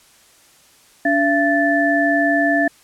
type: tone cluster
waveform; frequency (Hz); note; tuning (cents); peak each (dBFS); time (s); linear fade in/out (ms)
sine; 287.3 / 677 / 1755; D4 / E5 / A6; -38 / +46 / -5; -18; 1.05-2.68; 5
effects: white hiss -51 dBFS RMS until 2.83 s + low-pass 11000 Hz 12 dB/octave